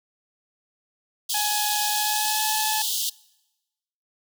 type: high-pass noise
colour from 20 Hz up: pink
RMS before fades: -26 dBFS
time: 1.29-3.1 s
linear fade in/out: 10 ms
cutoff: 3000 Hz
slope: 96 dB/octave
type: tone with pitch glide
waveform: sawtooth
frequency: 839 to 863.1 Hz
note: G#5 to A5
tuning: +17 to -34 cents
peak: -22 dBFS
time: 1.34-2.82 s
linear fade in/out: 5 ms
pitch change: +49 cents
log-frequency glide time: 1.9-2.51 s
effects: noise-tail reverb RT60 1.0 s tail -23 dB re dry